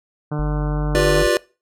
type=harmonic tone; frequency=149.5 Hz; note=D3; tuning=31 cents sharp; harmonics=1 / 2 / 3 / 4 / 5 / 6 / 7 / 8 / 9 / 10; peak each=-22 / -28 / -32 / -34 / -36 / -38 / -39 / -40 / -41 / -42 dBFS; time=0.31-1.23 s; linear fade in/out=10 ms
type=tone; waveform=sine; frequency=49 Hz; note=G1; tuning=in tune; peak=-20 dBFS; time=0.39-1.27 s; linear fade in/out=0 ms
type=chord; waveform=square; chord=G dominant seventh; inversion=third; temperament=just; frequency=352.8 / 392 / 490 / 588 Hz; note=F4 / G4 / B4 / D5; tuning=+18 / 0 / -14 / +2 cents; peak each=-21 / -24 / -22 / -20 dBFS; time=0.95-1.37 s; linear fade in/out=0 ms
effects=noise-tail reverb RT60 0.3 s tail -21 dB re dry + low-pass 12000 Hz 12 dB/octave